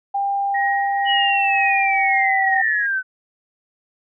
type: tone with pitch glide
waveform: sine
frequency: 797 to 772.5 Hz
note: G5 to G5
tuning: +28 to -26 cents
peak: -18 dBFS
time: 0.14-2.62 s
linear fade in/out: 10 ms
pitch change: -54 cents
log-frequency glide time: 1.18-2.45 s
type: tone with tremolo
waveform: sine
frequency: 1887 Hz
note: A#6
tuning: 21 cents sharp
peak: -19 dBFS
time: 0.54-2.87 s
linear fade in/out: 10 ms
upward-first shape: triangle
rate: 2 Hz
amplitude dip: 65%
type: linear sweep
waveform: sine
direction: down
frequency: 2960 to 1500 Hz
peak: -18 dBFS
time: 1.05-3.03 s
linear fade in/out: 50 ms
effects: none